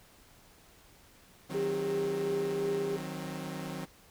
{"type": "chord", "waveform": "sawtooth", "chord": "C diminished", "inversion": "first", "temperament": "equal with one note detuned", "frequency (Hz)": [155.56, 185, 264.8], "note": ["Eb3", "Gb3", "C4"], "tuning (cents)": [0, 0, 21], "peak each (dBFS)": [-37, -37, -38], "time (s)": [1.49, 3.86], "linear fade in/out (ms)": 20}
{"type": "tone with tremolo", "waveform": "sine", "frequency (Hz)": 401.4, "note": "G4", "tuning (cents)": 41, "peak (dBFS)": -28, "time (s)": [1.54, 2.97], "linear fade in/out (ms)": 10, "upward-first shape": "triangle", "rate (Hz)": 2.8, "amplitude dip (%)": 30}
{"effects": ["pink hiss -59 dBFS RMS until 4.1 s"]}